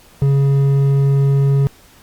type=tone with hard clipping; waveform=triangle; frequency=138.59 Hz; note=C#3; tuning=in tune; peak=-12 dBFS; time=0.22-1.67 s; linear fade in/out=0 ms; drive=9 dB; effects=pink hiss -47 dBFS RMS until 2.02 s + Opus 48 kbps